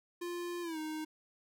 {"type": "tone with pitch glide", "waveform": "square", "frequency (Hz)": [349.2, 311.1], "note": ["F4", "D#4"], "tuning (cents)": [0, 0], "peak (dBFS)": -38, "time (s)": [0.21, 1.05], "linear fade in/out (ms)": 10, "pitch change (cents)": -200, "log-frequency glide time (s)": [0.62, 0.78], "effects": []}